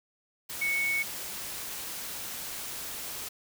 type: tone in noise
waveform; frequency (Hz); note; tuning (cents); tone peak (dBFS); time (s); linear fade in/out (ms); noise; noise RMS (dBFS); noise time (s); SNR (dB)
sine; 2217; C#7; 0; -26; 0.61-1.03; 10; white; -38; 0.49-3.29; +9
effects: none